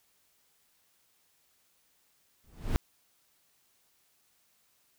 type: noise with exponential growth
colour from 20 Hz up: brown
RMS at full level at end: -25 dBFS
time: 2.44-2.76 s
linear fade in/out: 0 ms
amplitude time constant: 69 ms
effects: white hiss -70 dBFS RMS until 4.98 s